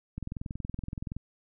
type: click train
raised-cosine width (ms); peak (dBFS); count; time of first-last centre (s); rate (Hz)
5; -23; 22; 0.18-1.166; 21.3
effects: none